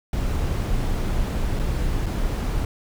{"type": "noise with dropouts", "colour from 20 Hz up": "brown", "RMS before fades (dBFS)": -23, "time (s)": [0.13, 2.65], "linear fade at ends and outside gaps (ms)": 2, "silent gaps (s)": [[1.592, 1.596], [2.06, 2.064]], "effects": []}